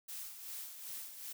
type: noise with tremolo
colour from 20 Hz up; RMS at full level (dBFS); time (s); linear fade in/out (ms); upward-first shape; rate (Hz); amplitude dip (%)
blue; -44; 0.08-1.33; 10; sine; 2.6; 55
effects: none